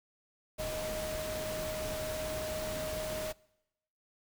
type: tone in noise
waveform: sine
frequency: 623 Hz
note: D#5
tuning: 2 cents sharp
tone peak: -36 dBFS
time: 0.58-3.33 s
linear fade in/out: 20 ms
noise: pink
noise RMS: -40 dBFS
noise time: 0.58-3.33 s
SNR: +1 dB
effects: noise-tail reverb RT60 0.9 s tail -24 dB re dry